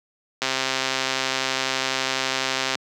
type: click train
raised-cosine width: 0.2 ms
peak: -5 dBFS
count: 309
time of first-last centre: 0.42-2.753 s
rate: 132 Hz
effects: high-pass 200 Hz 12 dB/octave